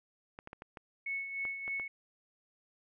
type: clicks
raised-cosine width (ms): 0.5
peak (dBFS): -30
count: 8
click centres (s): 0.389 / 0.474 / 0.531 / 0.621 / 0.772 / 1.452 / 1.679 / 1.798
type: tone with tremolo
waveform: sine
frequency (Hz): 2205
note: C#7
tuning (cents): -10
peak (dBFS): -33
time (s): 1.06-1.88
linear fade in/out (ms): 5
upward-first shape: sine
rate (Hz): 3.3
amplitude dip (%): 55
effects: none